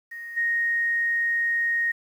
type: tone with level steps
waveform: sine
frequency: 1864.7 Hz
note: A#6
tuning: in tune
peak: -34 / -21 dBFS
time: 0.11-1.92 s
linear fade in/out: 10 ms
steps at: 0.36 s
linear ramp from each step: 20 ms
effects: 9-bit